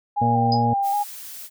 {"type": "tone with vibrato", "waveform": "sine", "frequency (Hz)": 809, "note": "G#5", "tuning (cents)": -46, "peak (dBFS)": -19, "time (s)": [0.16, 1.04], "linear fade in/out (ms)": 20, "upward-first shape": "square", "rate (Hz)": 2.6, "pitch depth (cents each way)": 28}
{"type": "harmonic tone", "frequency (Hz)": 117.6, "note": "A#2", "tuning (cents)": 16, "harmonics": [1, 2, 4, 5, 6, 7], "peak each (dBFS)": [-22, -23, -29, -34, -33, -40], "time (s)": [0.21, 0.74], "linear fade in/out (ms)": 10}
{"type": "tone with exponential decay", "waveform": "sine", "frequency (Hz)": 4978, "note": "D#8", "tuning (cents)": 0, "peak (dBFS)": -21, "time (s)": [0.52, 0.65], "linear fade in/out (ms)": 2, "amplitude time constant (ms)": 27}
{"type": "noise", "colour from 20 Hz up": "blue", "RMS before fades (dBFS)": -37, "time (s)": [0.82, 1.5], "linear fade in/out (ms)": 50}
{"effects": []}